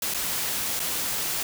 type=noise with dropouts; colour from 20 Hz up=white; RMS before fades=-28 dBFS; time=0.02-1.43 s; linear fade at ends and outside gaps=2 ms; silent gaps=0.139-0.145 / 0.794-0.8 s; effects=none